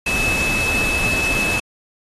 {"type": "tone in noise", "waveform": "sine", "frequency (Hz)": 2602, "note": "E7", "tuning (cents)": -23, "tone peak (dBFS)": -19, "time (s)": [0.06, 1.6], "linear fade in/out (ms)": 5, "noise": "pink", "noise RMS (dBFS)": -24, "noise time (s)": [0.06, 1.6], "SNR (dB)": 2, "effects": ["AAC 32 kbps"]}